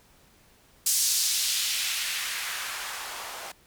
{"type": "noise with band-pass filter sweep", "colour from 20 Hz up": "blue", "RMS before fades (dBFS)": -29, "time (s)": [0.86, 3.52], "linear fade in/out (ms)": 5, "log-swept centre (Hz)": [6800, 640], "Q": 1.2, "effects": ["pink hiss -59 dBFS RMS until 3.66 s"]}